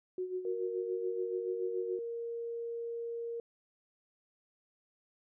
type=tone with tremolo; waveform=sine; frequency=367.9 Hz; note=F#4; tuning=10 cents flat; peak=-32 dBFS; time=0.18-1.99 s; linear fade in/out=2 ms; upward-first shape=sine; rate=7 Hz; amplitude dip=65%
type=tone; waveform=sine; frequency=466.2 Hz; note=A#4; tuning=in tune; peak=-36 dBFS; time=0.45-3.4 s; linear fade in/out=2 ms
effects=none